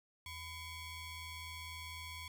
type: ring-modulated tone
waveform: 20% pulse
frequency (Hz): 1088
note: C#6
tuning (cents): -33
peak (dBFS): -37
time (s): 0.26-2.28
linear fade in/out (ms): 2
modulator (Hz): 1170
effects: none